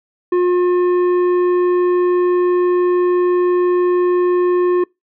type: tone with tanh clipping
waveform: triangle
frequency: 357.4 Hz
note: F4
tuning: 40 cents sharp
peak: -13 dBFS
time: 0.32-4.84 s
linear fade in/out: 5 ms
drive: 13 dB
effects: noise-tail reverb RT60 0.2 s tail -26 dB re dry